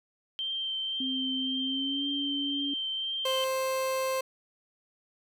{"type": "tone with vibrato", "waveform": "sine", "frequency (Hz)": 3136, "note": "G7", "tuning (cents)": 0, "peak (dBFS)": -30, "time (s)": [0.39, 3.44], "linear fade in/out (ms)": 0, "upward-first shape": "triangle", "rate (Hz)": 1.9, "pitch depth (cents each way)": 15}
{"type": "tone with pitch glide", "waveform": "sine", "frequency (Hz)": [261.6, 282], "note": ["C4", "C#4"], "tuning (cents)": [0, 30], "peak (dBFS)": -32, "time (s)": [1, 2.74], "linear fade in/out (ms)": 5, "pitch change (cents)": 130, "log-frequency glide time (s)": [1.61, 2.05]}
{"type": "tone", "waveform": "30% pulse", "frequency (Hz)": 525, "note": "C5", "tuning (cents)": 6, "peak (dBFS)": -25, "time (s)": [3.25, 4.21], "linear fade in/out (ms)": 5}
{"effects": []}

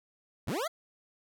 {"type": "linear sweep", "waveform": "25% pulse", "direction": "up", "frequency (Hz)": [58.8, 703], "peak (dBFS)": -27, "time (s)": [0.47, 0.68], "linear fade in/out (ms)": 10, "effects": []}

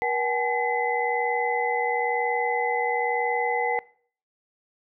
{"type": "tone cluster", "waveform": "sine", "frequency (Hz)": [479.1, 766, 847, 2027], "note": ["A#4", "G5", "G#5", "B6"], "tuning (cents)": [47, -40, 34, 45], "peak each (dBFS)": -28, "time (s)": [0.02, 3.79], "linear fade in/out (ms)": 0, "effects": ["noise-tail reverb RT60 0.5 s tail -21 dB re dry"]}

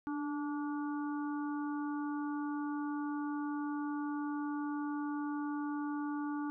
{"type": "harmonic tone with a mistuned harmonic", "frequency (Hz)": 289.1, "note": "D4", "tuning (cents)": -27, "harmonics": [1, 3, 4, 5], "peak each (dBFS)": [-35, -45, -47, -49], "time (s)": [0.07, 6.5], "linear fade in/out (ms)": 0, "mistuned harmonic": 1, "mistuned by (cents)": 32, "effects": []}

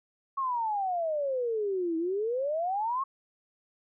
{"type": "exponential two-way sweep", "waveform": "sine", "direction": "down then up", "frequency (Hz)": [1108.7, 320, 1108.7], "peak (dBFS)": -27, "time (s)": [0.37, 3.04], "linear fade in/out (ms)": 10, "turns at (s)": 1.97, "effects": []}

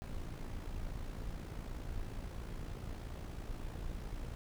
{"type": "noise with amplitude modulation", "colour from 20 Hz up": "brown", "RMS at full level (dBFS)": -40, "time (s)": [0.02, 4.35], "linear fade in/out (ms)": 0, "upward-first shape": "sine", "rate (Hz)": 56.8, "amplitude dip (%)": 55, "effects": []}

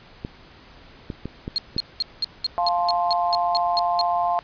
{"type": "clicks", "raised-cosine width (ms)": 3, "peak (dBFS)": -16, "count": 5, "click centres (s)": [0.249, 1.102, 1.256, 1.479, 1.765]}
{"type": "tone bursts", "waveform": "sine", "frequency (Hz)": 4272, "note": "C8", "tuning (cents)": 35, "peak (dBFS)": -19, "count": 12, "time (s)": [1.56, 4.012], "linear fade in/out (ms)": 0, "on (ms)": 21, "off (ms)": 200}
{"type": "chord", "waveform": "sine", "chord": "F major", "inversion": "none", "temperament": "just", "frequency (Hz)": [698.5, 873.1, 1047.7], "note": ["F5", "A5", "C6"], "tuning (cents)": [0, -14, 2], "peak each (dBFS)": [-21, -26, -26], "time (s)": [2.58, 4.39], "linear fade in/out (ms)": 0}
{"effects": ["pink hiss -48 dBFS RMS until 4.43 s", "resampled to 11025 Hz"]}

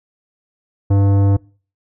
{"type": "tone with tanh clipping", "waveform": "sine", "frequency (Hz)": 99.3, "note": "G2", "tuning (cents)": 23, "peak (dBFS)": -12, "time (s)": [0.9, 1.37], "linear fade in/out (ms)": 10, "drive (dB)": 15, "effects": ["noise-tail reverb RT60 0.4 s tail -24 dB re dry"]}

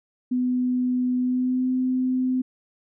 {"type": "tone with pitch glide", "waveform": "sine", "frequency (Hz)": [250.5, 255.9], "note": ["B3", "C4"], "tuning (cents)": [25, -38], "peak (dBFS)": -20, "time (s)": [0.31, 2.42], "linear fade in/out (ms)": 10, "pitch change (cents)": 37, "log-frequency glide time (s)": [1.18, 1.69], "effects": []}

